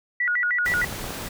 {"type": "tone with vibrato", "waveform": "sine", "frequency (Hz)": 1683, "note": "G#6", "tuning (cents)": 23, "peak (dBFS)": -20, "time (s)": [0.2, 0.85], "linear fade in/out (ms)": 5, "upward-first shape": "square", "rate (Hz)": 6.5, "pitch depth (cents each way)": 260}
{"type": "noise", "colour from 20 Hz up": "pink", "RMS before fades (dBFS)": -33, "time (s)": [0.65, 1.29], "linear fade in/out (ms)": 10}
{"type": "clicks", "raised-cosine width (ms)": 1, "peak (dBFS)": -18, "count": 5, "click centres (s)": [0.718, 0.843, 0.926, 1.042, 1.106]}
{"effects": []}